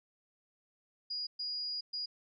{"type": "tone bursts at uneven times", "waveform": "sine", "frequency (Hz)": 4882, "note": "D#8", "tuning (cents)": -34, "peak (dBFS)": -35, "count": 3, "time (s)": [[1.1, 1.27], [1.39, 1.81], [1.93, 2.06]], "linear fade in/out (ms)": 10, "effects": []}